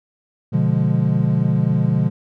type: chord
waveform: triangle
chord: B diminished seventh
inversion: none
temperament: equal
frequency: 123.47 / 146.83 / 174.61 / 207.7 Hz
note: B2 / D3 / F3 / Ab3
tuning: 0 / 0 / 0 / 0 cents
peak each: -18 / -17 / -18 / -21 dBFS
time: 0.52-2.1 s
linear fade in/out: 20 ms
effects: none